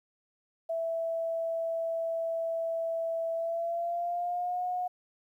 sine tone with pitch glide, 660 to 723.9 Hz, E5 to F#5, +2 to -38 cents, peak -29 dBFS, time 0.69-4.88 s, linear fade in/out 10 ms, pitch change +160 cents, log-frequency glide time 3.34-4.64 s, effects 11-bit

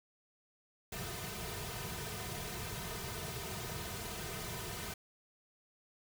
pink noise with comb filter, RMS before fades -42 dBFS, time 0.92-4.94 s, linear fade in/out 5 ms, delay 3.6 ms, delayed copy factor -0.95, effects none

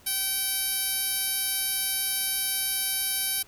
10% pulse tone with band-pass filter, 771 Hz, G5, 29 cents flat, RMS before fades -28 dBFS, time 0.06-3.43 s, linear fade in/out 10 ms, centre 11000 Hz, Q 1.4, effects pink hiss -55 dBFS RMS until 3.47 s

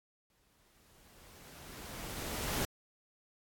pink noise with exponential growth, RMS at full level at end -34 dBFS, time 0.3-2.65 s, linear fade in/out 1 ms, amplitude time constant 510 ms, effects AAC 64 kbps

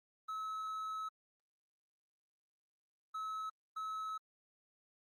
triangle tone bursts at uneven times, 1292 Hz, E6, 35 cents flat, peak -37 dBFS, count 3, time 0.28-1.09 / 3.14-3.5 / 3.76-4.18 s, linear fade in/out 10 ms, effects Opus 32 kbps

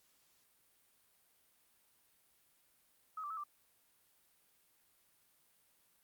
sine tone with pitch steps, 1273 / 1172 / 1299 / 1177 Hz, D#6 / D6 / E6 / D6, +39 / -4 / -26 / +3 cents, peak -40 dBFS, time 3.17-3.438 s, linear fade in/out 5 ms, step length 67 ms, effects white hiss -72 dBFS RMS until 6.03 s + Opus 48 kbps

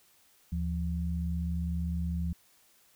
sine tone pair together, 76.56 / 172.2 Hz, D#2 / F3, -27 / -24 cents, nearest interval octave + major second, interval 1403 cents, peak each -31 / -33 dBFS, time 0.52-2.33 s, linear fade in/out 5 ms, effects white hiss -64 dBFS RMS until 2.95 s

